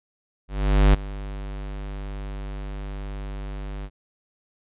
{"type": "tone with ADSR envelope", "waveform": "square", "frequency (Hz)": 49.48, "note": "G1", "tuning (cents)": 17, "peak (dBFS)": -12, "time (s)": [0.48, 3.9], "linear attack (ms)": 460, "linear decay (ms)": 9, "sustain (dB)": -19, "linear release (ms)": 56, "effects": ["resampled to 8000 Hz"]}